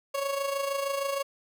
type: tone with amplitude modulation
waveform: 30% pulse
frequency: 554.4 Hz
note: C#5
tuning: in tune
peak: -23 dBFS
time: 0.14-1.23 s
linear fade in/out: 10 ms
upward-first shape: sine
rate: 26.4 Hz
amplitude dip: 55%
effects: none